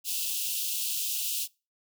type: high-pass noise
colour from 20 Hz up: white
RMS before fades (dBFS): -31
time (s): 0.04-1.48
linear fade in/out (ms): 50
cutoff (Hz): 2600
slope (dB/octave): 96
effects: noise-tail reverb RT60 0.3 s tail -24 dB re dry